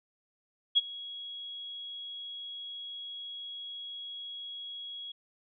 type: tone with ADSR envelope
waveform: sine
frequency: 3322 Hz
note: G#7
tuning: in tune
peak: -18 dBFS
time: 0.75-5.12 s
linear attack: 25 ms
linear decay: 28 ms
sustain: -21 dB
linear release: 6 ms
effects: none